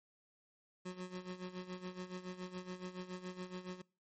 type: tone with tremolo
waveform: 25% pulse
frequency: 182.5 Hz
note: F#3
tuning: 24 cents flat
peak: -37 dBFS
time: 0.85-3.82 s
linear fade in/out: 10 ms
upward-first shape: sine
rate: 7.1 Hz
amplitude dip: 75%
effects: noise-tail reverb RT60 0.4 s tail -25 dB re dry + MP3 32 kbps